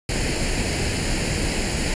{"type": "noise with comb filter", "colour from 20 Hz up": "pink", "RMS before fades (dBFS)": -23, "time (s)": [0.09, 1.94], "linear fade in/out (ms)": 2, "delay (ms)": 0.42, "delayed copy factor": 0.65, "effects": ["resampled to 22050 Hz"]}